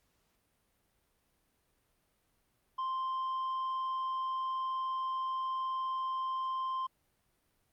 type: tone with tanh clipping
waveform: sine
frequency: 1046.5 Hz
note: C6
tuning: in tune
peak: -33 dBFS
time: 2.78-6.87 s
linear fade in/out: 10 ms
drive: 3 dB
effects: pink hiss -75 dBFS RMS until 7.72 s + Opus 48 kbps